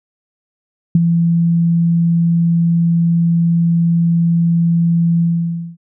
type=tone with ADSR envelope; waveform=sine; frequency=168.6 Hz; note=E3; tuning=39 cents sharp; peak=-4 dBFS; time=0.95-5.77 s; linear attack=3 ms; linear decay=26 ms; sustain=-6 dB; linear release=560 ms; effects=none

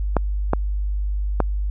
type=clicks; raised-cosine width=1 ms; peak=-3 dBFS; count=3; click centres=0.167 / 0.534 / 1.403 s; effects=added 50 Hz sine -20 dBFS peak until 1.7 s

